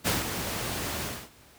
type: noise with ADSR envelope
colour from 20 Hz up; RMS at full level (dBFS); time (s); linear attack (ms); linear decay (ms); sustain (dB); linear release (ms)
pink; -24; 0.04-1.3; 32; 160; -8; 280
effects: pink hiss -55 dBFS RMS until 1.58 s + high-pass 60 Hz 12 dB/octave